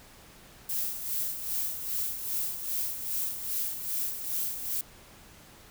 violet noise with tremolo, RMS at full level -30 dBFS, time 0.69-4.81 s, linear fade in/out 2 ms, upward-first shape sine, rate 2.5 Hz, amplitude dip 60%, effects pink hiss -53 dBFS RMS until 5.7 s

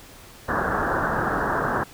white low-pass noise, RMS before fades -24 dBFS, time 0.48-1.84 s, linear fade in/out 10 ms, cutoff 1700 Hz, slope 96 dB/octave, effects pink hiss -46 dBFS RMS until 1.93 s

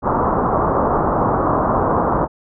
white low-pass noise, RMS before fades -17 dBFS, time 0.02-2.28 s, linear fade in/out 50 ms, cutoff 1200 Hz, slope 48 dB/octave, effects none

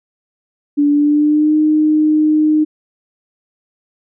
sine tone with pitch glide, 290 to 306.9 Hz, D4 to D#4, -22 to -24 cents, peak -9 dBFS, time 0.77-2.65 s, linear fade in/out 20 ms, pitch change +98 cents, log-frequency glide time 0.9-1.56 s, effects none

